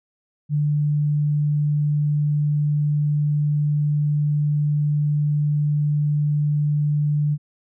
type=tone; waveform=sine; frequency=148 Hz; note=D3; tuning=14 cents sharp; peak=-17 dBFS; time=0.49-7.38 s; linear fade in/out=50 ms; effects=none